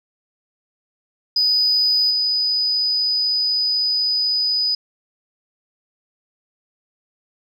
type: tone with level steps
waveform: sine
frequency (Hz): 4978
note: D#8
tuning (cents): 0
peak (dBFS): -13 / -16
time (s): 1.36-4.75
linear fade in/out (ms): 5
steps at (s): 2.1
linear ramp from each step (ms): 10
effects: tanh soft clip ceiling -10 dBFS